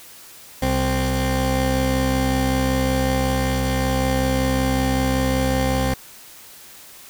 20% pulse tone pair together, 65.3 / 261.6 Hz, C2 / C4, -3 / 0 cents, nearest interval 2 octaves, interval 2403 cents, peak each -16 dBFS, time 0.62-5.94 s, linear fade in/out 5 ms, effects white hiss -43 dBFS RMS until 7.09 s

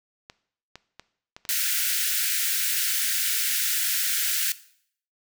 clicks, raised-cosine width 0.2 ms, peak -23 dBFS, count 6, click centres 0.299 / 0.756 / 0.996 / 1.365 / 1.452 / 1.509 s
white high-pass noise, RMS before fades -25 dBFS, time 1.49-4.52 s, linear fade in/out 0 ms, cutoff 1400 Hz, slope 96 dB/octave
effects noise-tail reverb RT60 0.6 s tail -17 dB re dry

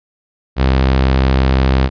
sawtooth tone, 65.8 Hz, C2, 10 cents sharp, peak -6 dBFS, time 0.56-1.9 s, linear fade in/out 50 ms, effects resampled to 11025 Hz

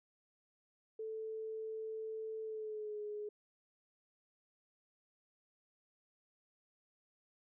sine tone with pitch glide, 440 to 418.9 Hz, A4 to G#4, 0 to +15 cents, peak -40 dBFS, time 0.99-3.29 s, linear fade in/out 5 ms, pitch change -85 cents, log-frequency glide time 2.43-3.01 s, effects none

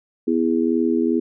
sine chord, E major, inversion second, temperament just, 247.2 / 329.6 / 412 Hz, B3 / E4 / G#4, +2 / 0 / -14 cents, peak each -20 / -20 / -23 dBFS, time 0.27-1.2 s, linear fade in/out 10 ms, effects none

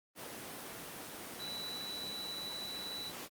sine tone in noise, 3951 Hz, B7, in tune, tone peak -40 dBFS, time 1.38-3.13 s, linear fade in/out 50 ms, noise pink, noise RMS -44 dBFS, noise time 0.15-3.29 s, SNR +1 dB, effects high-pass 200 Hz 12 dB/octave + Opus 24 kbps

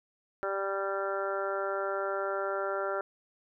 harmonic tone, 196 Hz, G3, in tune, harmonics 2 / 3 / 4 / 5 / 6 / 7 / 8 / 9, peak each -35 / -34 / -40 / -44 / -46 / -35 / -45 / -48 dBFS, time 0.43-3.01 s, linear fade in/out 0 ms, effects none

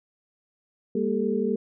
sine tone cluster, 202.9 / 234.9 / 400.6 / 444.8 Hz, G#3 / A#3 / G4 / A4, -40 / +13 / +38 / +19 cents, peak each -28 dBFS, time 0.95-1.56 s, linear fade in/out 5 ms, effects none

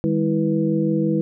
sine tone cluster, 156.9 / 202.6 / 327.3 / 490.1 Hz, D#3 / G#3 / E4 / B4, +15 / -43 / -12 / -13 cents, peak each -23 / -22 / -21 / -26 dBFS, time 0.04-1.21 s, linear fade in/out 0 ms, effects none

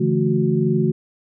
sine tone cluster, 143.8 / 166.2 / 218.5 / 367.3 Hz, D3 / E3 / A3 / F#4, -36 / +15 / -12 / -13 cents, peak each -21 dBFS, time 0-0.92 s, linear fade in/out 10 ms, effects none

